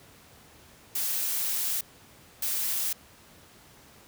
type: noise bursts at uneven times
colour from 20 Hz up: blue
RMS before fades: -29 dBFS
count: 2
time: 0.95-1.81 / 2.42-2.93 s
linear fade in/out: 5 ms
effects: pink hiss -54 dBFS RMS until 4.07 s + high-pass 60 Hz 12 dB/octave

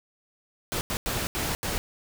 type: noise bursts at uneven times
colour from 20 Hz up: pink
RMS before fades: -29 dBFS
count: 5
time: 0.72-0.81 / 0.9-0.97 / 1.06-1.27 / 1.35-1.55 / 1.63-1.78 s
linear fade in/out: 0 ms
effects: none

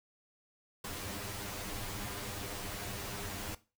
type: noise with comb filter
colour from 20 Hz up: pink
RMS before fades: -41 dBFS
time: 0.84-3.55 s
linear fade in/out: 5 ms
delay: 9.9 ms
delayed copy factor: +0.9
effects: noise-tail reverb RT60 0.3 s tail -17 dB re dry

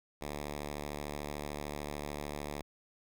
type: tone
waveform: 5% pulse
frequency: 73.42 Hz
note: D2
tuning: in tune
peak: -27 dBFS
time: 0.21-2.62 s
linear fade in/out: 5 ms
effects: none

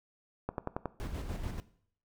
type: click train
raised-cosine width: 1 ms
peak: -19 dBFS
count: 5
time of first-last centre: 0.49-0.857 s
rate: 10.9 Hz
type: noise with tremolo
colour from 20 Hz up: brown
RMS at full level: -36 dBFS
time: 1-1.6 s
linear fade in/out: 0 ms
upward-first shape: square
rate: 6.9 Hz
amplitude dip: 45%
effects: noise-tail reverb RT60 0.6 s tail -17 dB re dry

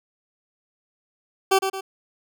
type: tone with echo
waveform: 20% pulse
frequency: 385.2 Hz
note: G4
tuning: 30 cents flat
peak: -10 dBFS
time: 1.51-1.59 s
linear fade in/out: 10 ms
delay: 110 ms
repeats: 2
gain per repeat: -7 dB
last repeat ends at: 1.81 s
effects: none

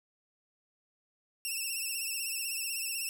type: tone with vibrato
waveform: 10% pulse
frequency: 2685 Hz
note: E7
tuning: 31 cents sharp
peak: -25 dBFS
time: 1.45-3.09 s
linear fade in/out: 0 ms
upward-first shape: sine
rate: 16 Hz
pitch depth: 65 cents each way
effects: none

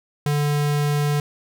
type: tone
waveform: square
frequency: 146.5 Hz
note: D3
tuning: 4 cents flat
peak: -19 dBFS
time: 0.26-1.2 s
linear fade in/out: 2 ms
effects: none

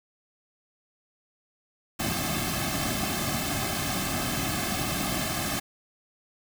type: noise with comb filter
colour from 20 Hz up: pink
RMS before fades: -29 dBFS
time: 1.99-5.6 s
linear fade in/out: 10 ms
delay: 2.1 ms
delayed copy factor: -1
effects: none

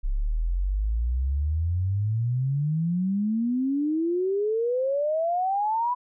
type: exponential sweep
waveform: sine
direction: up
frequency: 32.7 to 1000 Hz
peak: -22 dBFS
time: 0.03-5.95 s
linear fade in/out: 20 ms
effects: none

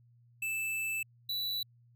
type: tone pair in turn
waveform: square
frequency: 2637 / 3951 Hz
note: E7 / B7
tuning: 0 / 0 cents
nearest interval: perfect fifth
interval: 700 cents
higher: second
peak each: -33 / -33 dBFS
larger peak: neither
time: 0.42-1.03 / 1.29-1.63 s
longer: first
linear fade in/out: 5 ms
effects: added 119 Hz sine -60 dBFS peak until 1.95 s

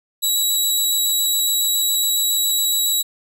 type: tone with vibrato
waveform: 15% pulse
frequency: 3891 Hz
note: B7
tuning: 27 cents flat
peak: -10 dBFS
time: 0.22-3.03 s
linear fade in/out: 20 ms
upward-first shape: square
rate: 7.2 Hz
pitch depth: 8 cents each way
effects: none

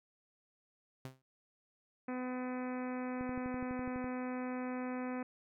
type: tone with exponential decay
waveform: sawtooth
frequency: 130.81 Hz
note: C3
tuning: in tune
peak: -37 dBFS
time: 1.05-1.22 s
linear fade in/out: 0 ms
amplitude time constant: 36 ms
type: harmonic tone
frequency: 252.4 Hz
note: B3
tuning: 38 cents sharp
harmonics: 1 / 2 / 3 / 4 / 5 / 6 / 7 / 8 / 9 / 10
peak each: -38 / -44 / -48 / -50 / -52 / -54 / -55 / -56 / -57 / -58 dBFS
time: 2.08-5.23 s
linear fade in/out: 5 ms
type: click train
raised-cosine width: 3 ms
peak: -33 dBFS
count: 11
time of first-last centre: 3.21-4.043 s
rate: 12 Hz
effects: none

